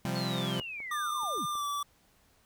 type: chord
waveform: sawtooth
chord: C suspended fourth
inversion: none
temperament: equal with one note detuned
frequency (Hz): 130.81 / 172.91 / 196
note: C3 / F3 / G3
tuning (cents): 0 / -17 / 0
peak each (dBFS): -31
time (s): 0.05-0.6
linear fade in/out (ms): 0
type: linear sweep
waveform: sine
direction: down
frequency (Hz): 4400 to 113.2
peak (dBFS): -37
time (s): 0.15-1.46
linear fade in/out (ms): 10
type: clicks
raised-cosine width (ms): 1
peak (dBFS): -37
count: 5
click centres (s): 0.612 / 0.803 / 1.233 / 1.38 / 1.554
type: tone with pitch glide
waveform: square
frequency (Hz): 1199 to 1155.5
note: D6 to D6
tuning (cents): +36 to -28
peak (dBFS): -32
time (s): 0.91-1.83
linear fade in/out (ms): 5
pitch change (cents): -64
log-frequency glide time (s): 1.49-1.65
effects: pink hiss -66 dBFS RMS until 2.45 s